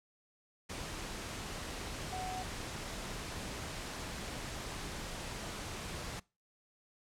sine tone in noise, 743 Hz, F#5, 7 cents sharp, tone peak -39 dBFS, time 2.12-2.43 s, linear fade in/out 10 ms, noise pink, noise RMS -42 dBFS, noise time 0.69-6.2 s, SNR 0 dB, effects noise-tail reverb RT60 0.3 s tail -24 dB re dry + low-pass 9000 Hz 12 dB/octave

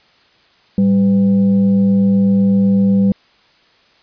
sine tone with frequency modulation, 196 Hz, G3, in tune, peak -9 dBFS, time 0.78-3.12 s, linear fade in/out 2 ms, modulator 304 Hz, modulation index 0.34, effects white hiss -52 dBFS RMS until 4.02 s + resampled to 11025 Hz

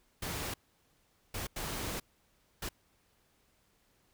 pink noise bursts at uneven times, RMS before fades -38 dBFS, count 4, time 0.22-0.54 / 1.34-1.47 / 1.56-2 / 2.62-2.69 s, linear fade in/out 5 ms, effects pink hiss -71 dBFS RMS until 4.13 s

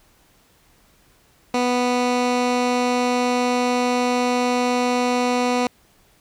15% pulse tone with low-pass filter, 246.9 Hz, B3, in tune, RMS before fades -20 dBFS, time 1.54-5.67 s, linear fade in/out 2 ms, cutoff 7000 Hz, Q 0.72, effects pink hiss -57 dBFS RMS until 6.2 s

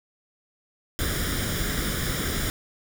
pink noise with comb filter, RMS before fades -27 dBFS, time 0.99-2.5 s, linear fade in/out 0 ms, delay 0.57 ms, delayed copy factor +0.7, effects none

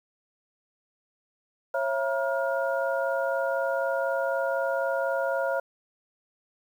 sine tone cluster, 545 / 669 / 952 / 1419 Hz, C#5 / E5 / A#5 / F6, -29 / +25 / +36 / +27 cents, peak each -27 / -30 / -34 / -32 dBFS, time 1.74-5.6 s, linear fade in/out 5 ms, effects 9-bit

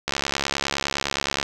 click train, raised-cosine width 0.2 ms, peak -5 dBFS, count 95, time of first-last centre 0.08-1.429 s, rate 69.7 Hz, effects none

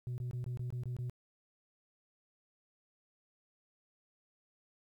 sine tone bursts, 123.47 Hz, B2, in tune, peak -33 dBFS, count 8, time 0.07-1.097 s, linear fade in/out 0 ms, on 110 ms, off 21 ms, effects tanh soft clip ceiling -35 dBFS + 12-bit

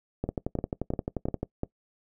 two click trains, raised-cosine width 2 ms, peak -16 / -15 dBFS, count 14 / 5, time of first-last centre 0.29-1.43 / 0.24-1.634 s, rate 11.4 / 2.87 Hz, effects noise-tail reverb RT60 0.1 s tail -21 dB re dry

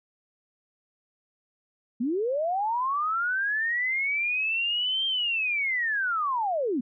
sine linear two-way sweep, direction up then down, 220 to 3183 to 220 Hz, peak -24 dBFS, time 2-6.81 s, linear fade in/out 10 ms, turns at 5.06 s, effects none

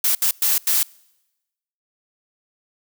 blue noise bursts at uneven times, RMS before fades -18 dBFS, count 4, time 0.04-0.15 / 0.22-0.31 / 0.42-0.58 / 0.67-0.83 s, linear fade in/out 2 ms, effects noise-tail reverb RT60 1.0 s tail -26 dB re dry

